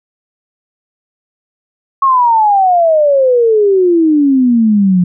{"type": "exponential sweep", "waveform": "sine", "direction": "down", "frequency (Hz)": [1104, 174.61], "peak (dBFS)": -6, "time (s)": [2.02, 5.04], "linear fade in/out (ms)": 5, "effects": []}